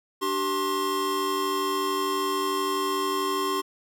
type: tone cluster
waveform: square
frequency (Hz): 294.3 / 385.7 / 1064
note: D4 / G4 / C6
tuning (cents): +4 / -28 / +29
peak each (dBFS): -34 / -29 / -28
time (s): 0.21-3.62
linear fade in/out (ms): 20
effects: none